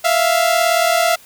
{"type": "tone pair together", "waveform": "sawtooth", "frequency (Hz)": [659, 697.3], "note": ["E5", "F5"], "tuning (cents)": [-1, -3], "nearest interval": "minor second", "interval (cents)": 98, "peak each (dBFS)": -12, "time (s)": [0.04, 1.16], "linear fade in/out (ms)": 10, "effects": ["white hiss -45 dBFS RMS until 1.25 s"]}